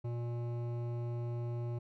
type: tone with hard clipping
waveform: sine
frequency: 119.2 Hz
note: A#2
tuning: 39 cents sharp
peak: -37 dBFS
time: 0.04-1.79 s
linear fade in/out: 10 ms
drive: 13 dB
effects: none